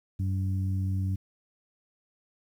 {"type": "harmonic tone", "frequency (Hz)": 95.4, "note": "G2", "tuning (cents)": -47, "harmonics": [1, 2, 3], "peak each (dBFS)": [-26, -36, -42], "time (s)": [0.19, 1.16], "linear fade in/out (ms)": 10, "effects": ["10-bit"]}